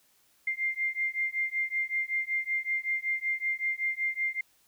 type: beating tone pair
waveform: sine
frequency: 2100 / 2105.3 Hz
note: C7 / C7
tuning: +6 / +10 cents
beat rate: 5.3 Hz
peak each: -31 dBFS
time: 0.47-4.41 s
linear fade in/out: 5 ms
effects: white hiss -66 dBFS RMS until 4.67 s